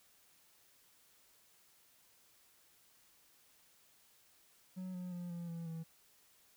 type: tone with pitch steps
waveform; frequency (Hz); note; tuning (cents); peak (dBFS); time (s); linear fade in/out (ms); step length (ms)
triangle; 185 / 180.46 / 176.03 / 171.72 / 167.5 / 163.39; F#3 / F#3 / F3 / F3 / E3 / E3; 0 / -43 / +14 / -29 / +28 / -15; -39; 4.76-5.84; 20; 180
effects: white hiss -68 dBFS RMS until 6.56 s